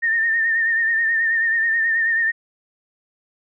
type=tone with vibrato; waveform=sine; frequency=1819 Hz; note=A#6; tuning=43 cents flat; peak=-16 dBFS; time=0.02-2.32 s; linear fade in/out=20 ms; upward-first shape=sine; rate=9.3 Hz; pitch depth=45 cents each way; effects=none